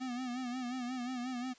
square tone with vibrato, 250 Hz, B3, 21 cents sharp, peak -37 dBFS, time 0-1.54 s, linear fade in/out 20 ms, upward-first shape sine, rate 5.6 Hz, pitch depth 71 cents each way, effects white hiss -62 dBFS RMS until 1.58 s + resampled to 16000 Hz

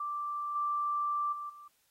sine tone with level steps, 1174.7 Hz, D6, in tune, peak -33 / -29 / -37 / -48 dBFS, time 0-1.68 s, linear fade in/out 5 ms, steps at 0.55 / 1.32 / 1.49 s, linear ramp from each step 10 ms, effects white hiss -72 dBFS RMS until 1.9 s + AAC 48 kbps

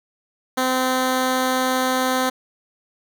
10% pulse tone, 257.6 Hz, C4, 27 cents flat, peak -10 dBFS, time 0.57-2.3 s, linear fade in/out 10 ms, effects none

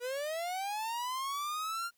45% pulse linear sweep, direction up, 477 to 1406 Hz, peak -34 dBFS, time 0-1.91 s, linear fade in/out 50 ms, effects white hiss -74 dBFS RMS until 1.97 s

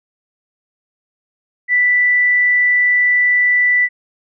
sine tone, 1975.5 Hz, B6, in tune, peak -10 dBFS, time 1.68-3.89 s, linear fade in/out 50 ms, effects none

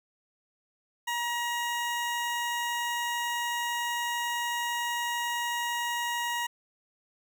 20% pulse tone, 951 Hz, A#5, 34 cents sharp, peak -24 dBFS, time 1.07-6.47 s, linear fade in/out 10 ms, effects none

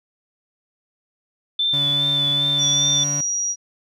sine tone with vibrato, 3520 Hz, A7, in tune, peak -17 dBFS, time 1.59-3.04 s, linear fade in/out 5 ms, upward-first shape sine, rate 2.5 Hz, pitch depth 26 cents each way
35% pulse tone with pitch glide, 143.4 to 144.4 Hz, D3 to D3, -41 to -29 cents, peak -25 dBFS, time 1.73-3.21 s, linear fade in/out 5 ms, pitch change +12 cents, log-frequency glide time 2.27-2.97 s
sine tone, 5750 Hz, F8, 50 cents sharp, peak -20 dBFS, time 2.58-3.56 s, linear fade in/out 50 ms
effects none

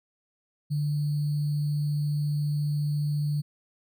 sine tone with sample-and-hold, 147.6 Hz, D3, 9 cents sharp, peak -24 dBFS, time 0.7-3.42 s, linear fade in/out 20 ms, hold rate 4410 Hz, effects none

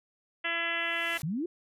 harmonic tone, 336.2 Hz, E4, 34 cents sharp, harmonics 1 / 2 / 3 / 4 / 5 / 6 / 7 / 8 / 9 / 10, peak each -45 / -40 / -44 / -39 / -35 / -33 / -42 / -36 / -39 / -45 dBFS, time 0.44-1.18 s, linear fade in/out 10 ms
white noise with exponential growth, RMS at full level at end -41 dBFS, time 0.62-1.22 s, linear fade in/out 1 ms, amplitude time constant 130 ms
sine exponential sweep, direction up, 138.59 to 369 Hz, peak -29 dBFS, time 1.23-1.46 s, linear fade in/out 5 ms
effects resampled to 32000 Hz

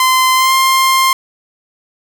sawtooth tone with pitch glide, 1034 to 1055.7 Hz, C6 to C6, -21 to +15 cents, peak -5 dBFS, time 0-1.13 s, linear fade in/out 2 ms, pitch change +36 cents, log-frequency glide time 0.35-0.54 s, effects none

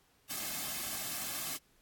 white noise with comb filter, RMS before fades -38 dBFS, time 0.29-1.58 s, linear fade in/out 20 ms, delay 2.1 ms, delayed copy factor -0.65, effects pink hiss -69 dBFS RMS until 1.81 s + AAC 64 kbps

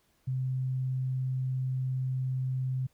sine tone, 129.8 Hz, C3, 13 cents flat, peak -28 dBFS, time 0.27-2.87 s, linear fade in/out 10 ms, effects pink hiss -70 dBFS RMS until 2.93 s

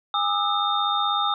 sine tone cluster, 817 / 1208 / 1304 / 3646 Hz, G#5 / D6 / E6 / A#7, -29 / +48 / -19 / -39 cents, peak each -26 dBFS, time 0.14-1.34 s, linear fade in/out 2 ms, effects none

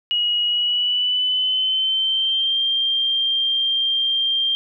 sine tone with pitch glide, 2900 to 3181 Hz, F#7 to G7, -35 to +25 cents, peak -17 dBFS, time 0.11-4.55 s, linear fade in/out 0 ms, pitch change +160 cents, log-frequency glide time 0.46-2.59 s, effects none

